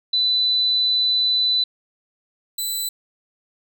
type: tone pair in turn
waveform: sine / 15% pulse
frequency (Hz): 3994 / 3994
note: B7 / B7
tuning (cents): +19 / +19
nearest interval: unison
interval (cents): 0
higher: neither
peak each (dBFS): -16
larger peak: neither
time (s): 0.13-1.64 / 2.58-2.89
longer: first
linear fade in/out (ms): 5
effects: none